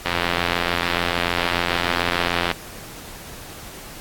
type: click train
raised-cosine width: 0.3 ms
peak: -3 dBFS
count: 214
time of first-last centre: 0.06-2.514 s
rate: 86.8 Hz
effects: pink hiss -38 dBFS RMS until 4 s + AAC 64 kbps